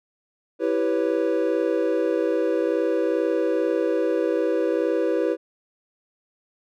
triangle chord, C# half-diminished seventh, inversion first, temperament equal, 329.6 / 392 / 493.9 / 554.4 Hz, E4 / G4 / B4 / C#5, 0 / 0 / 0 / 0 cents, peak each -23 / -24 / -22 / -26 dBFS, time 0.59-5.37 s, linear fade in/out 50 ms, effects none

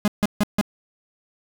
45% pulse tone bursts, 207.7 Hz, G#3, in tune, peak -16 dBFS, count 4, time 0.05-0.612 s, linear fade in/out 0 ms, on 28 ms, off 150 ms, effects none

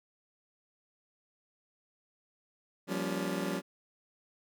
25% pulse chord, G half-diminished seventh, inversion third, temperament just, 176.4 / 196 / 235.2 / 282.2 Hz, F3 / G3 / Bb3 / Db4, +18 / 0 / +16 / +31 cents, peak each -33 / -33 / -38 / -34 dBFS, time 2.87-3.62 s, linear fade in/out 50 ms, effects none

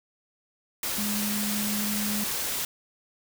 sine tone in noise, 208.4 Hz, G#3, 6 cents sharp, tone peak -29 dBFS, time 0.98-2.24 s, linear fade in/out 2 ms, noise white, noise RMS -30 dBFS, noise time 0.83-2.65 s, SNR -2 dB, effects none

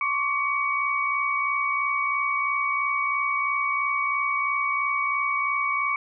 sine tone cluster, 1087 / 1150 / 2256 Hz, C#6 / D6 / C#7, -34 / -37 / +30 cents, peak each -29 / -27 / -25 dBFS, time 0.01-5.96 s, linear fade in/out 2 ms, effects none

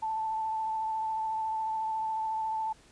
sine tone with vibrato, 880 Hz, A5, in tune, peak -29 dBFS, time 0.02-2.73 s, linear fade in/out 10 ms, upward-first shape sine, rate 14 Hz, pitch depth 17 cents each way, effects pink hiss -59 dBFS RMS until 2.91 s + resampled to 22050 Hz

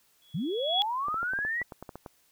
sine tone with exponential growth, 3359 Hz, G#7, 19 cents sharp, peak -21 dBFS, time 0.22-0.82 s, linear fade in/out 0 ms, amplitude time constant 130 ms
sine linear sweep, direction up, 130.81 to 1975.5 Hz, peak -28 dBFS, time 0.34-1.63 s, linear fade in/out 10 ms
clicks, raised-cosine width 1 ms, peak -26 dBFS, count 12, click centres 1.084 / 1.143 / 1.23 / 1.335 / 1.389 / 1.45 / 1.616 / 1.722 / 1.826 / 1.892 / 1.956 / 2.062 s
effects white hiss -66 dBFS RMS until 2.31 s

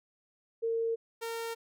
sine / sawtooth tone pair in turn, 456.7 / 459 Hz, A#4 / A#4, -36 / -27 cents, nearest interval unison, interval 9 cents, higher second, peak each -28 / -31 dBFS, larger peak first, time 0.62-0.96 / 1.21-1.55 s, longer neither, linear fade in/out 20 ms, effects none

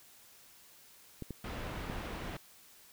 clicks, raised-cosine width 3 ms, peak -27 dBFS, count 3, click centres 1.223 / 1.307 / 1.899 s
pink low-pass noise, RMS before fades -41 dBFS, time 1.44-2.37 s, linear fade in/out 5 ms, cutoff 2800 Hz, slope 12 dB/octave
effects white hiss -59 dBFS RMS until 2.92 s

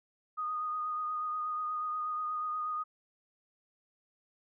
sine tone with vibrato, 1237 Hz, D#6, 10 cents flat, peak -32 dBFS, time 0.37-2.84 s, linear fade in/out 20 ms, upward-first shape sine, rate 8.3 Hz, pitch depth 20 cents each way, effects none

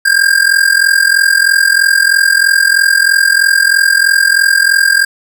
square tone with amplitude modulation, 1603 Hz, G6, 38 cents sharp, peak -4 dBFS, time 0.05-5.05 s, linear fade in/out 10 ms, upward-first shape sine, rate 43.1 Hz, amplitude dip 80%, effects none

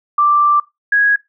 sine tone pair in turn, 1176 / 1657.4 Hz, D6 / G#6, +2 / -4 cents, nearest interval tritone, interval 594 cents, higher second, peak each -9 dBFS, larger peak neither, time 0.18-0.6 / 0.92-1.16 s, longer first, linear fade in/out 5 ms, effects noise-tail reverb RT60 0.2 s tail -20 dB re dry

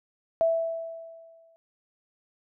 sine tone with exponential decay, 659.3 Hz, E5, in tune, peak -18 dBFS, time 0.41-1.56 s, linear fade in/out 0 ms, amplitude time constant 250 ms, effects none

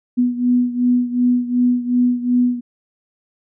sine beating tone pair, 245.4 / 248.1 Hz, B3 / B3, -11 / +8 cents, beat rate 2.7 Hz, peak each -15 / -19 dBFS, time 0.17-2.61 s, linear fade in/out 20 ms, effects none

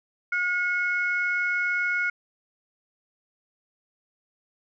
sine tone pair together, 1436 / 2189 Hz, F6 / C#7, +48 / -22 cents, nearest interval perfect fifth, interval 730 cents, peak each -24 / -26 dBFS, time 0.32-2.1 s, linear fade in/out 5 ms, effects tanh soft clip ceiling -15 dBFS

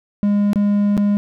triangle tone with dropouts, 204.4 Hz, G#3, 27 cents flat, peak -11 dBFS, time 0.23-1.17 s, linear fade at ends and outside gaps 0 ms, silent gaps 0.532-0.558 / 0.969-0.977 s, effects none

